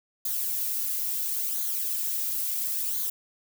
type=noise with flanger; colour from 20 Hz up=violet; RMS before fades=-29 dBFS; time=0.25-3.1 s; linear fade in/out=5 ms; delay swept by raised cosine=0.37 to 2.67 ms; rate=0.73 Hz; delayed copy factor=-0.6; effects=none